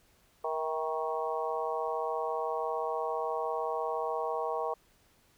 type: harmonic tone with a mistuned harmonic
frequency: 157.5 Hz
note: D#3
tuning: 21 cents sharp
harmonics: 3 / 4 / 5 / 6 / 7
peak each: -35 / -36 / -37 / -38 / -38 dBFS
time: 0.44-4.74 s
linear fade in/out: 5 ms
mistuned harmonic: 4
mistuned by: +38 cents
effects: pink hiss -66 dBFS RMS until 5.37 s